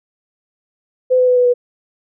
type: tone with pitch steps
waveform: sine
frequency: 509 / 504 / 499.1 / 494.2 / 489.4 Hz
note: C5 / B4 / B4 / B4 / B4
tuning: -48 / +35 / +18 / +1 / -16 cents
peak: -9 dBFS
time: 1.1-1.54 s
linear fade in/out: 20 ms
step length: 88 ms
effects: none